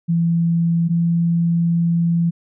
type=tone pair in turn; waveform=sine; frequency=168.1 / 169.07 Hz; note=E3 / E3; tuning=+34 / +44 cents; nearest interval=unison; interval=10 cents; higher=second; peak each=-14 dBFS; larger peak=neither; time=0.08-0.89 / 0.89-2.31 s; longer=second; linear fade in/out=20 ms; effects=none